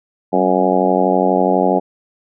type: harmonic tone with a mistuned harmonic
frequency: 92.2 Hz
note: F#2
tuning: 6 cents flat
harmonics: 2 / 3 / 4 / 5 / 6 / 7 / 8 / 9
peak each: -20 / -20 / -20 / -20 / -20 / -20 / -20 / -20 dBFS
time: 0.32-1.8 s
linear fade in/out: 20 ms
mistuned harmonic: 2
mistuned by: +43 cents
effects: none